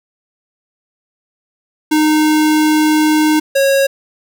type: tone pair in turn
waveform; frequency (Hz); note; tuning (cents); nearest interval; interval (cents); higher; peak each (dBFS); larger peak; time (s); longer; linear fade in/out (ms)
square; 307.6 / 548.1; D#4 / C#5; -20 / -20; minor seventh; 1000; second; -10 / -10; neither; 1.91-3.4 / 3.55-3.87; first; 10
effects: none